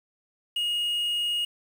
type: tone with quantisation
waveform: triangle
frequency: 2871 Hz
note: F7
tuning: 47 cents sharp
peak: -23 dBFS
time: 0.56-1.45 s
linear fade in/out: 5 ms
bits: 8
effects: none